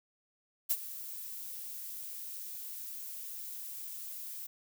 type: noise with ADSR envelope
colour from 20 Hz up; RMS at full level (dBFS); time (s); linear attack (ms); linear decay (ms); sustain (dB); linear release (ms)
violet; -28; 0.69-4.47; 20; 48; -15; 10
effects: none